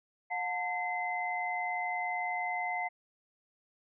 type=tone cluster; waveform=sine; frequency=721 / 890 / 2057 Hz; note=F#5 / A5 / C7; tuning=-45 / +20 / -30 cents; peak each=-35 / -38 / -35 dBFS; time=0.3-2.89 s; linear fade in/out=20 ms; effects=none